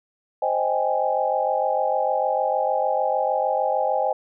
sine chord, Ab major seventh, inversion first, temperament equal, 523.3 / 622.3 / 784 / 830.6 Hz, C5 / Eb5 / G5 / Ab5, 0 / 0 / 0 / 0 cents, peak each -25 dBFS, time 0.42-4.13 s, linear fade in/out 5 ms, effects none

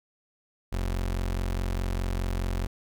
30% pulse tone, 44.81 Hz, F1, 45 cents sharp, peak -24 dBFS, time 0.72-2.67 s, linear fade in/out 10 ms, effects none

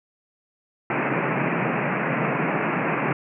pink band-pass noise, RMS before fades -24 dBFS, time 0.9-3.13 s, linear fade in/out 2 ms, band 130 to 2600 Hz, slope 96 dB/octave, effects none

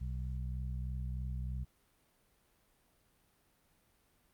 harmonic tone, 63.2 Hz, B1, 41 cents sharp, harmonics 1 / 2 / 3, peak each -37 / -42 / -50 dBFS, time 0-1.65 s, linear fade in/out 20 ms, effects pink hiss -72 dBFS RMS until 4.33 s + Opus 48 kbps

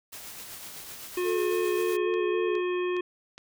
white noise with tremolo, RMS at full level -41 dBFS, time 0.12-1.97 s, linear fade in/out 10 ms, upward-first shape sine, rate 7.9 Hz, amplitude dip 30%
harmonic tone, 359.6 Hz, F#4, 49 cents flat, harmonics 1 / 3 / 5 / 7 / 9, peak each -26 / -37 / -41 / -39 / -46 dBFS, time 1.17-3.01 s, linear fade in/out 5 ms
sine tone with vibrato, 432.1 Hz, A4, 31 cents flat, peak -28 dBFS, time 1.23-2.62 s, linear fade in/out 50 ms, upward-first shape square, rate 3.6 Hz, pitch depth 41 cents each way
click train, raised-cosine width 0.2 ms, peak -28 dBFS, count 4, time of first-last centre 2.14-3.38 s, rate 2.42 Hz
effects none

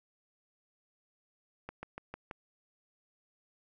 slowing click train, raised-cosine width 0.5 ms, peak -26 dBFS, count 5, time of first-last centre 1.69-2.312 s, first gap 140 ms, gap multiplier 1.07, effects none

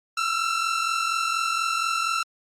sawtooth tone pair together, 1319 / 1363.2 Hz, E6 / F6, +1 / -42 cents, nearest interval minor second, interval 57 cents, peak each -22 dBFS, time 0.17-2.23 s, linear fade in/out 5 ms, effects low-pass 8000 Hz 12 dB/octave + Opus 48 kbps

